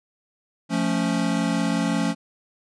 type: chord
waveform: square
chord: F augmented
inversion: none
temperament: equal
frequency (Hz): 174.61 / 220 / 277.2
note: F3 / A3 / C#4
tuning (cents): 0 / 0 / 0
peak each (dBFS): -26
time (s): 0.69-2.15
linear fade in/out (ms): 50
effects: resampled to 22050 Hz